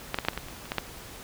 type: clicks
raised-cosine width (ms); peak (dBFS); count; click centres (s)
0.3; -10 / -10 / -16 / -6 / -26 / -15 / -25 / -29 / -27 / -13 / -9; 11; 0.144 / 0.187 / 0.25 / 0.285 / 0.333 / 0.376 / 0.485 / 0.566 / 0.656 / 0.719 / 0.783
effects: pink hiss -44 dBFS RMS until 1.23 s